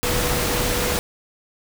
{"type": "tone in noise", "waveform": "sine", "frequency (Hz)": 490, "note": "B4", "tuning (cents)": -14, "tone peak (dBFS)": -28, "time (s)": [0.03, 0.99], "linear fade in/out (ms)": 0, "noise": "pink", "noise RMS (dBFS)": -22, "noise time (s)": [0.03, 0.99], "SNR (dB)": -9, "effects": []}